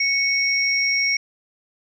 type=tone pair together; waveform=sine; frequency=2217 / 5586 Hz; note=C#7 / F8; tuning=0 / -1 cents; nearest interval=octave + major third; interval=1599 cents; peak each=-19 / -22 dBFS; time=0-1.17 s; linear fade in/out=5 ms; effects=none